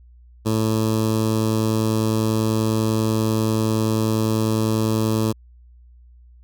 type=tone with notch filter; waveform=15% pulse; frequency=110.2 Hz; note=A2; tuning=3 cents sharp; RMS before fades=-20 dBFS; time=0.45-5.33 s; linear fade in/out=20 ms; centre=2000 Hz; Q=0.82; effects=added 60 Hz sine -45 dBFS peak until 6.43 s